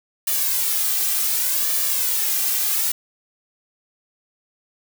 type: noise with flanger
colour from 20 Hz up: blue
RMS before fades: -21 dBFS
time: 0.27-2.92 s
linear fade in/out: 5 ms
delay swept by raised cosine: 1.7 to 2.56 ms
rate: 0.67 Hz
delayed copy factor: +0.75
effects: none